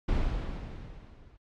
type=noise with level ramp; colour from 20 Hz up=brown; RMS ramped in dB=-26 to -55 dBFS; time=0.08-1.37 s; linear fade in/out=10 ms; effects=low-pass 4000 Hz 12 dB/octave + AAC 64 kbps